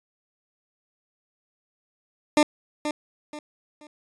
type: tone with echo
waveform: 20% pulse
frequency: 299.6 Hz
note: D4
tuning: 35 cents sharp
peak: -10 dBFS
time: 2.37-2.43 s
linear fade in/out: 2 ms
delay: 480 ms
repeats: 3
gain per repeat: -10 dB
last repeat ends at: 3.87 s
effects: resampled to 22050 Hz